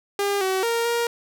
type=tone with pitch steps; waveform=sawtooth; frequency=402.5 / 378.5 / 464.9 / 470.4 Hz; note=G4 / F#4 / A#4 / A#4; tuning=+46 / +39 / -5 / +16 cents; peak=-17 dBFS; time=0.19-1.07 s; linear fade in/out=2 ms; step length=220 ms; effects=none